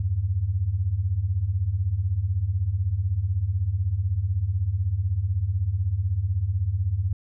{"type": "beating tone pair", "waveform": "sine", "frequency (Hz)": [82.41, 98.41], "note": ["E2", "G2"], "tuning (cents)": [0, 7], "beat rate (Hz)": 16, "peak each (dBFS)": [-27, -23], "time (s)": [0, 7.13], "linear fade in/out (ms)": 5, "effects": []}